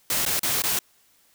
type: noise with dropouts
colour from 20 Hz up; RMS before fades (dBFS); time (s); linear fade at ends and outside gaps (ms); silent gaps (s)
white; -24; 0.1-0.79; 2; 0.252-0.262 / 0.394-0.431 / 0.621-0.637
effects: white hiss -61 dBFS RMS until 1.34 s